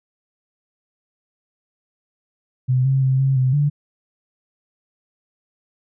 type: tone with pitch steps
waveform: sine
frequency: 127.9 / 134.3 / 131.8 / 134.8 / 129.2 / 145.5 Hz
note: C3 / C3 / C3 / C#3 / C3 / D3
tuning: -39 / +46 / +13 / -48 / -21 / -16 cents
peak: -14 dBFS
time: 2.68-3.7 s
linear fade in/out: 20 ms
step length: 170 ms
effects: none